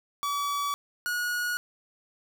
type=tone pair in turn; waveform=45% pulse; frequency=1143 / 1451.8 Hz; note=D6 / F#6; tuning=-47 / -33 cents; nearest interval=major third; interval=414 cents; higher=second; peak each=-27 dBFS; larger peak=neither; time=0.23-0.74 / 1.06-1.57 s; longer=neither; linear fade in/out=0 ms; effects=none